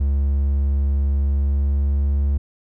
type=tone with pitch glide; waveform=triangle; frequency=69.7 to 70.43 Hz; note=C#2 to C#2; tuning=+10 to +28 cents; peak=-14 dBFS; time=0-2.38 s; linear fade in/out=10 ms; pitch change=+18 cents; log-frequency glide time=1.19-2.23 s; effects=none